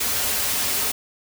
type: noise with comb filter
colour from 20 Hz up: white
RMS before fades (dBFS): -23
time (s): 0-0.92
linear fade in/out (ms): 10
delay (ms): 6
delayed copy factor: -0.65
effects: none